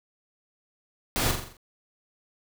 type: noise with echo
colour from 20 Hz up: pink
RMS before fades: -26 dBFS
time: 1.16-1.31 s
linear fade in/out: 0 ms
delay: 43 ms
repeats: 6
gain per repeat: -5 dB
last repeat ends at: 1.568 s
effects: none